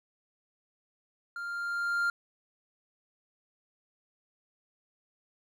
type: tone with level ramp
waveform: triangle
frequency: 1396.9 Hz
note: F6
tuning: in tune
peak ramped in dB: -34 to -23 dBFS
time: 1.36-2.1 s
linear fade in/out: 2 ms
effects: none